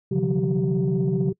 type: tone cluster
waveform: sine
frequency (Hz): 133.1 / 147.7 / 172.3 / 187.6 / 386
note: C3 / D3 / F3 / F#3 / G4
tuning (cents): +30 / +10 / -23 / +24 / -27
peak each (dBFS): -25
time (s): 0.11-1.33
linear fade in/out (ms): 10
effects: noise-tail reverb RT60 0.1 s tail -25 dB re dry + tanh soft clip ceiling -13 dBFS